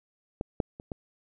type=clicks; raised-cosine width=2 ms; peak=-17 / -12 / -28 / -21 dBFS; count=4; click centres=0.411 / 0.602 / 0.799 / 0.918 s; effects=none